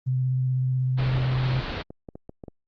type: tone with vibrato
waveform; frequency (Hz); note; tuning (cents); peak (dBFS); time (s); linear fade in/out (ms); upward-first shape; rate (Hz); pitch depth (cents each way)
sine; 128.8; C3; -27; -21; 0.06-1.61; 20; sine; 16; 15
type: low-pass noise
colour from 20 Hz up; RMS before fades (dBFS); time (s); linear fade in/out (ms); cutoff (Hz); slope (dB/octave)
pink; -32; 0.97-1.83; 20; 4400; 48
type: clicks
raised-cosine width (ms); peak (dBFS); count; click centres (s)
2; -25; 10; 1.517 / 1.591 / 1.693 / 1.754 / 1.905 / 2.088 / 2.155 / 2.294 / 2.438 / 2.482
effects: Opus 32 kbps